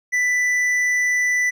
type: tone with hard clipping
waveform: sine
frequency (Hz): 1984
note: B6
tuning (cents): +7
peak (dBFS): -18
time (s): 0.12-1.51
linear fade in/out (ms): 20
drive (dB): 6
effects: none